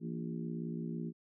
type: harmonic tone with a mistuned harmonic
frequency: 58.1 Hz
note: A#1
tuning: 5 cents flat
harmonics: 3 / 4 / 5 / 6 / 7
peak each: -39 / -41 / -48 / -46 / -51 dBFS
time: 0-1.13 s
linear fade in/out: 50 ms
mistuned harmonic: 3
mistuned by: -81 cents
effects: none